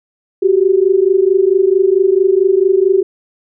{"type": "tone pair together", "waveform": "sine", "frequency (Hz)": [370, 394.5], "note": ["F#4", "G4"], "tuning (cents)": [0, 11], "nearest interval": "minor second", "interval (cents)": 111, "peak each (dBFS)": -11, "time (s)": [0.42, 3.03], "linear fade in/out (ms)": 10, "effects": []}